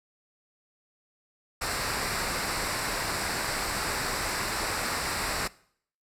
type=noise with comb filter; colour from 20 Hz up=pink; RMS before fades=-30 dBFS; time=1.61-5.48 s; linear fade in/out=10 ms; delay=0.31 ms; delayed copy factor=-0.6; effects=noise-tail reverb RT60 0.6 s tail -21 dB re dry + low-pass 11000 Hz 12 dB/octave